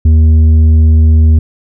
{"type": "tone with tanh clipping", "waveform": "sine", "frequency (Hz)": 79, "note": "D#2", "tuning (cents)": 27, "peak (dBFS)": -4, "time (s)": [0.05, 1.39], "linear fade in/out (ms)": 5, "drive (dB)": 6, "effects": []}